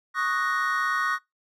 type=chord; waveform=triangle; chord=D# minor seventh; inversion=third; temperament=equal; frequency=1108.7 / 1244.5 / 1480 / 1864.7 Hz; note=C#6 / D#6 / F#6 / A#6; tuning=0 / 0 / 0 / 0 cents; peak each=-27 dBFS; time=0.14-1.19 s; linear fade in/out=50 ms; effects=noise-tail reverb RT60 0.2 s tail -25 dB re dry